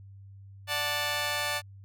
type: chord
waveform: 10% pulse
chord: D major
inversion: none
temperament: just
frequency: 587.3 / 734.2 / 881 Hz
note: D5 / F#5 / A5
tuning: 0 / -14 / +2 cents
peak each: -24 / -28 / -25 dBFS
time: 0.67-1.62 s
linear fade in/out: 50 ms
effects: added 98 Hz sine -46 dBFS peak until 1.84 s